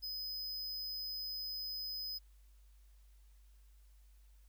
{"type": "tone", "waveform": "square", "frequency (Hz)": 5030, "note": "D#8", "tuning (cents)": 18, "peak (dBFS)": -40, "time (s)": [0.02, 2.19], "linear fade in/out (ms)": 20, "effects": ["added 50 Hz sine -59 dBFS peak until 4.48 s", "white hiss -75 dBFS RMS until 4.48 s"]}